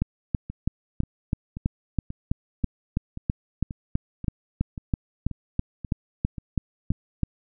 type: two click trains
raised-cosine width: 5 ms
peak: -10 / -21 dBFS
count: 23 / 13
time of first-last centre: 0.02-7.233 / 0.5-6.917 s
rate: 3.05 / 1.87 Hz
effects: none